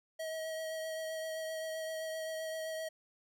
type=tone with vibrato; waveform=square; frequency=638 Hz; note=D#5; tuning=43 cents sharp; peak=-38 dBFS; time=0.19-2.89 s; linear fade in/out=10 ms; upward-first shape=triangle; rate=7.7 Hz; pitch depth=18 cents each way; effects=none